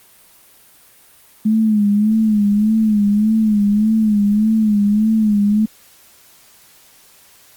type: tone with vibrato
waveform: sine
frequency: 212.3 Hz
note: G#3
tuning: 38 cents sharp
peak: -11 dBFS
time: 1.45-5.66 s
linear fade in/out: 10 ms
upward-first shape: sine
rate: 1.7 Hz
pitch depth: 74 cents each way
effects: white hiss -48 dBFS RMS until 7.56 s + Opus 32 kbps